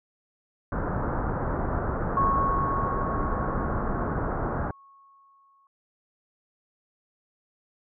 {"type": "low-pass noise", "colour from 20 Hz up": "pink", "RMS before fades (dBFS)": -28, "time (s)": [0.72, 4.71], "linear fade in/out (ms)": 2, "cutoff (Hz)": 1500, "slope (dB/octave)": 48}
{"type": "tone with exponential decay", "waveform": "sine", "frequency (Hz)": 1100, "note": "C#6", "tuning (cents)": -14, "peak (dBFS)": -20, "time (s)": [2.17, 5.67], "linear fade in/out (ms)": 1, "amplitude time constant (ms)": 760}
{"effects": []}